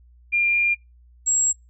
sine tone pair in turn, 2399 / 7616 Hz, D7 / A#8, +36 / +36 cents, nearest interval octave + minor sixth, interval 2000 cents, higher second, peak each -17 dBFS, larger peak neither, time 0.32-0.75 / 1.26-1.53 s, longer first, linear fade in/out 20 ms, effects noise-tail reverb RT60 0.2 s tail -22 dB re dry + added 60 Hz sine -49 dBFS peak until 1.69 s

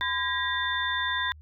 sine tone cluster, 1016 / 1627 / 1905 / 3565 Hz, B5 / G#6 / A#6 / A7, +49 / -36 / +37 / +22 cents, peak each -31 dBFS, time 0.01-1.32 s, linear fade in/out 0 ms, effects added 76 Hz sine -46 dBFS peak until 1.41 s

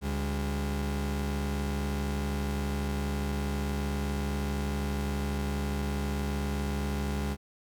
35% pulse tone pair together, 72 / 203.6 Hz, D2 / G#3, -34 / -34 cents, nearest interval octave + tritone, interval 1800 cents, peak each -29 / -32 dBFS, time 0.01-7.37 s, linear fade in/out 50 ms, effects none

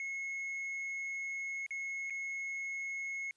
triangle tone with dropouts, 2176 Hz, C#7, 33 cents flat, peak -35 dBFS, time 0-3.31 s, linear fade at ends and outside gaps 1 ms, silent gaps 1.664-1.707 / 2.099-2.105 s, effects white hiss -75 dBFS RMS until 3.36 s + resampled to 22050 Hz

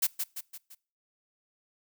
blue noise with echo, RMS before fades -25 dBFS, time 0.02-0.07 s, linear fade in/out 10 ms, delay 170 ms, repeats 4, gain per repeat -6 dB, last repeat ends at 0.75 s, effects noise-tail reverb RT60 0.4 s tail -24 dB re dry

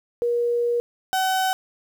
sine / 35% pulse tone pair in turn, 476.6 / 756.6 Hz, A#4 / F#5, +38 / +38 cents, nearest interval minor sixth, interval 800 cents, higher second, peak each -19 / -18 dBFS, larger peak second, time 0.22-0.8 / 1.13-1.53 s, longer first, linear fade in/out 0 ms, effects 9-bit

